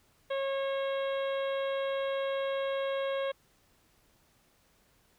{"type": "harmonic tone", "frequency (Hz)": 545, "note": "C#5", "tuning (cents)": -29, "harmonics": [1, 2, 3, 4, 5, 6, 7], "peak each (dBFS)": [-30, -40, -43, -46, -49, -46, -50], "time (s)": [0.3, 3.32], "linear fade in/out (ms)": 10, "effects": ["pink hiss -67 dBFS RMS until 5.18 s"]}